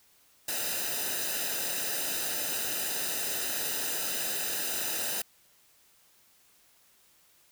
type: noise with comb filter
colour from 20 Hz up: white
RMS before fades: -32 dBFS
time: 0.48-5.22 s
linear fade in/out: 5 ms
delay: 0.9 ms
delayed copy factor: -0.7
effects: white hiss -63 dBFS RMS until 7.51 s